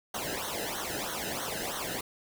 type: noise with flanger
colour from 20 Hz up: pink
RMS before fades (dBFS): -35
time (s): 0.14-2.01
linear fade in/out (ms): 5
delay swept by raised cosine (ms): 0.4 to 0.9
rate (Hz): 3.1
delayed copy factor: -0.9
effects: none